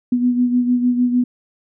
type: beating tone pair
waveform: sine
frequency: 245.5 / 252.1 Hz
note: B3 / B3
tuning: -10 / +36 cents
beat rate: 6.6 Hz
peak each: -14 / -22 dBFS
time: 0.12-1.24 s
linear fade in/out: 5 ms
effects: none